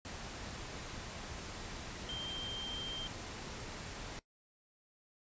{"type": "tone in noise", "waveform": "sine", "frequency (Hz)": 3157, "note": "G7", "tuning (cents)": 12, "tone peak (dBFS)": -39, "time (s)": [2.09, 3.07], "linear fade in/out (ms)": 0, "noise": "pink", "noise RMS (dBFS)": -45, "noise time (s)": [0.05, 4.19], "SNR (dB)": 3, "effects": ["noise-tail reverb RT60 0.1 s tail -19 dB re dry", "resampled to 16000 Hz"]}